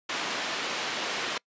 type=band-pass noise; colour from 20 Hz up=white; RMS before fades=-32 dBFS; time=0.09-1.38 s; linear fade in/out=5 ms; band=250 to 3500 Hz; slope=12 dB/octave; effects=noise-tail reverb RT60 0.1 s tail -26 dB re dry + resampled to 16000 Hz